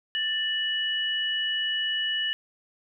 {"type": "tone pair together", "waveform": "sine", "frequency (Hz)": [1772, 2935], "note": ["A6", "F#7"], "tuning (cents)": [12, -15], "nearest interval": "major sixth", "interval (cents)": 873, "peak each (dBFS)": [-30, -26], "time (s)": [0.15, 2.33], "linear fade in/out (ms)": 0, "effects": []}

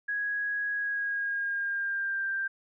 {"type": "tone with pitch glide", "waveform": "sine", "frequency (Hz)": [1660, 1579.6], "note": ["G#6", "G6"], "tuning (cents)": [-1, 13], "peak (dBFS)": -28, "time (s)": [0.08, 2.48], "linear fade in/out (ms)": 10, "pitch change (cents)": -86, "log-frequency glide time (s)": [0.73, 2.28], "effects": []}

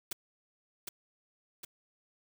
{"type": "noise with echo", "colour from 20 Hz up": "white", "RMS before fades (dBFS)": -36, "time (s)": [0.11, 0.13], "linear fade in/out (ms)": 5, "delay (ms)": 760, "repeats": 2, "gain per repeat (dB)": -4, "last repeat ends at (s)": 1.65, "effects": []}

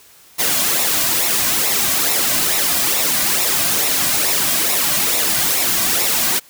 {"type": "noise with flanger", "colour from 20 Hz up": "white", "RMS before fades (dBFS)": -17, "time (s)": [0.38, 6.4], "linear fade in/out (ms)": 20, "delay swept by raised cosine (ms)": [0.63, 2.33], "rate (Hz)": 2.3, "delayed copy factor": -0.6, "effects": ["white hiss -47 dBFS RMS until 6.49 s"]}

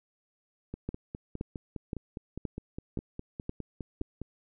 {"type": "two click trains", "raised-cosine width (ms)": 3, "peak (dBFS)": [-24, -20], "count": [18, 7], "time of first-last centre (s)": [[0.74, 4.216], [0.89, 4.015]], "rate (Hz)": [4.89, 1.92], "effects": []}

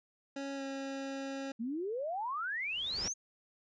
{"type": "tone with pitch glide", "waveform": "25% pulse", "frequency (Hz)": [276.1, 272.1], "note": ["C#4", "C#4"], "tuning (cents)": [-7, -32], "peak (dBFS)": -34, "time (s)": [0.36, 1.52], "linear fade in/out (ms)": 5, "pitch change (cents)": -25, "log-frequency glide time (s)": [0.55, 0.62]}
{"type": "exponential sweep", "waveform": "sine", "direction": "up", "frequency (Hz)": [216.6, 6590], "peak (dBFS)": -34, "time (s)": [1.59, 3.14], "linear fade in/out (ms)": 20}
{"type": "noise with exponential growth", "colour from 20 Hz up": "pink", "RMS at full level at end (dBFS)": -39, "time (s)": [2.52, 3.08], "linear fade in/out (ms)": 1, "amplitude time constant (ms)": 120}
{"effects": ["resampled to 16000 Hz"]}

